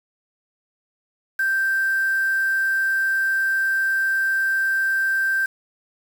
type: tone with quantisation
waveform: sine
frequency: 1568 Hz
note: G6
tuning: in tune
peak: -18 dBFS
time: 1.39-5.46 s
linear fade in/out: 5 ms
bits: 6
effects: none